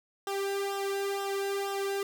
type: tone with flanger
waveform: sawtooth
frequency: 395.8 Hz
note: G4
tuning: 17 cents sharp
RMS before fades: -32 dBFS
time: 0.27-2.03 s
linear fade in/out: 2 ms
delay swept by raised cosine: 0.44 to 1.64 ms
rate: 2.1 Hz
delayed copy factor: -0.85
effects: none